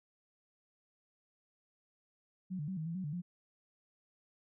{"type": "tone with pitch steps", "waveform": "sine", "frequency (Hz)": [185.5, 148, 189.3, 157.7, 166.7, 187, 147.5, 176.6], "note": ["F#3", "D3", "F#3", "D#3", "E3", "F#3", "D3", "F3"], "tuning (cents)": [5, 14, 40, 24, 20, 19, 8, 20], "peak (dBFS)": -36, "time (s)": [2.5, 3.22], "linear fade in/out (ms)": 20, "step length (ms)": 90, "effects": []}